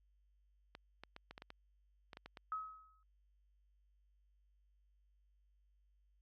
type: clicks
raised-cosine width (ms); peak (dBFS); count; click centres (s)
0.3; -34; 11; 0.751 / 1.036 / 1.164 / 1.31 / 1.379 / 1.421 / 1.504 / 2.132 / 2.171 / 2.26 / 2.372
type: tone with exponential decay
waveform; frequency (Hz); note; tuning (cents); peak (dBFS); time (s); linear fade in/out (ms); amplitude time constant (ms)
sine; 1278; D#6; +46; -36; 2.52-3.03; 1; 110
effects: added 50 Hz sine -70 dBFS peak until 6.21 s